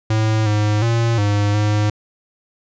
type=tone with pitch steps; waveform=square; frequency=109.4 / 105.3 / 116.1 / 102.8 / 105.1 Hz; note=A2 / G#2 / A#2 / G#2 / G#2; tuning=-9 / +24 / -7 / -17 / +21 cents; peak=-15 dBFS; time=0.1-1.9 s; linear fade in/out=5 ms; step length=360 ms; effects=resampled to 16000 Hz